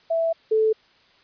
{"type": "tone pair in turn", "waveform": "sine", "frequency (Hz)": [659.3, 437.7], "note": ["E5", "A4"], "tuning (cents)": [0, -9], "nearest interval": "perfect fifth", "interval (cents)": 709, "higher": "first", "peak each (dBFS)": [-19, -16], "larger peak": "second", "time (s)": [[0.1, 0.33], [0.51, 0.73]], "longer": "first", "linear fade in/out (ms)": 10, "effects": ["white hiss -57 dBFS RMS until 1.23 s", "resampled to 11025 Hz"]}